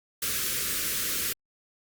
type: band-stop noise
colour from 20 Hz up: white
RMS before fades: -29 dBFS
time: 0.22-1.33 s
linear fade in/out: 5 ms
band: 540 to 1200 Hz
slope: 48 dB/octave
effects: Opus 48 kbps